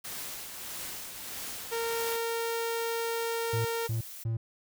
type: noise with tremolo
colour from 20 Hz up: white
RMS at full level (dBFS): -38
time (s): 0.04-2.17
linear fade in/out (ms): 10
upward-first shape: triangle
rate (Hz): 1.6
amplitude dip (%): 45
type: tone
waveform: sawtooth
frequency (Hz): 461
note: A#4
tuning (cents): -19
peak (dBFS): -26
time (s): 1.71-3.88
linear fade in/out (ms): 20
type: noise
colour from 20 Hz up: blue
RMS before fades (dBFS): -44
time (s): 1.98-4.24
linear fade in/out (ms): 10
type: tone bursts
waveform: triangle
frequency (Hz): 113.4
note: A#2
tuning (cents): -47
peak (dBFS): -26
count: 3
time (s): 3.53-4.37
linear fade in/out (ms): 5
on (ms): 120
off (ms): 240
effects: none